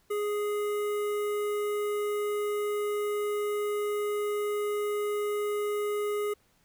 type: tone with notch filter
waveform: square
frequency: 415.3 Hz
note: G#4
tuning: in tune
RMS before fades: -30 dBFS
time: 0.1-6.34 s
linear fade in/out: 10 ms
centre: 4700 Hz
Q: 0.63
effects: pink hiss -67 dBFS RMS until 6.64 s